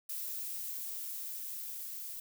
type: noise with level ramp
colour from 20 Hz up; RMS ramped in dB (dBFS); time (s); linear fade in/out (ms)
violet; -39 to -43; 0.09-2.2; 5
effects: none